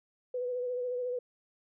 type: tone with vibrato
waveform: sine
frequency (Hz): 496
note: B4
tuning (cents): +7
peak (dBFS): -31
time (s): 0.34-1.19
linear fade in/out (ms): 5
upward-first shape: sine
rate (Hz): 14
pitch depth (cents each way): 31
effects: none